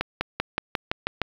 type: accelerating click train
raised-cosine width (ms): 0.3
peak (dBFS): -7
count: 8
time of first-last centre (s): 0.01-1.217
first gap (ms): 200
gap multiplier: 0.95
effects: low-pass 5000 Hz 12 dB/octave + 7-bit